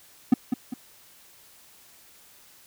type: tone with echo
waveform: triangle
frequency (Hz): 248.8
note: B3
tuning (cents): +13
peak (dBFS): -10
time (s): 0.32-0.34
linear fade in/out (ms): 5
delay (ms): 200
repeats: 2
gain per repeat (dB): -8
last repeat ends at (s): 0.74
effects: white hiss -54 dBFS RMS until 2.66 s